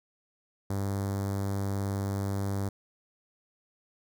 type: tone with notch filter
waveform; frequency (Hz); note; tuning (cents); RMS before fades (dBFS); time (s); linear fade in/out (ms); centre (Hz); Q
sawtooth; 98.9; G2; +16; -31; 0.7-2.69; 5; 2700; 0.55
effects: none